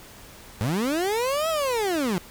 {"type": "linear two-way sweep", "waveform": "30% pulse", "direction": "up then down", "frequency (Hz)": [95.6, 660, 165.3], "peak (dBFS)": -20, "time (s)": [0.61, 2.18], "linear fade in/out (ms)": 0, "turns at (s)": 1.49, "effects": ["pink hiss -46 dBFS RMS until 2.3 s"]}